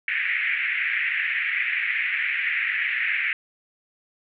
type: band-pass noise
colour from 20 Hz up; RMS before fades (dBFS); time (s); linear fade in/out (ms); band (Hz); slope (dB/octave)
pink; -25; 0.08-3.33; 2; 1800 to 2400; 48
effects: none